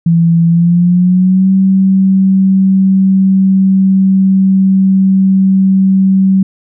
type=tone with pitch glide; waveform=sine; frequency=167.6 to 191.41 Hz; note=E3 to G3; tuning=+29 to -41 cents; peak=-5 dBFS; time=0.06-6.43 s; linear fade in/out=5 ms; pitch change=+230 cents; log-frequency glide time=0.47-1.51 s; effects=none